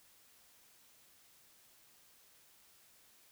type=silence; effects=white hiss -65 dBFS RMS until 3.31 s